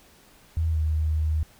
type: tone with pitch glide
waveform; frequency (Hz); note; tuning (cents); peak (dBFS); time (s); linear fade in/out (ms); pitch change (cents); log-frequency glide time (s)
sine; 81.1 to 77.84; E2 to D#2; -28 to +1; -21; 0.57-1.43; 0; -71; 0.7-0.79
effects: pink hiss -55 dBFS RMS until 1.59 s